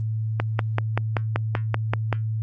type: click train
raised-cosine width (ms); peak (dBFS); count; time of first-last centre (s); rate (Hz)
0.5; -7; 10; 0.4-2.127; 5.21
effects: added 110 Hz sine -23 dBFS peak until 2.42 s + Opus 32 kbps